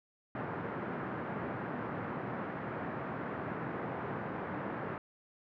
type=band-pass noise; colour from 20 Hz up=pink; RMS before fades=-39 dBFS; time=0.35-4.98 s; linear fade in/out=2 ms; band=120 to 1700 Hz; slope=24 dB/octave; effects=none